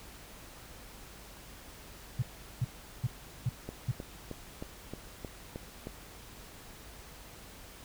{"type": "tone bursts", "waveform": "sine", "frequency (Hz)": 122.8, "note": "B2", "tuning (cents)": -9, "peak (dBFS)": -26, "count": 5, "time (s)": [2.19, 3.915], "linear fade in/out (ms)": 5, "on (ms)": 33, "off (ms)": 390}
{"type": "click train", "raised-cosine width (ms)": 2, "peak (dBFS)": -25, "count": 8, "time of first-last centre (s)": [3.69, 5.871], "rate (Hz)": 3.21}
{"effects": ["added 50 Hz sine -56 dBFS peak until 7.84 s", "pink hiss -51 dBFS RMS until 7.84 s"]}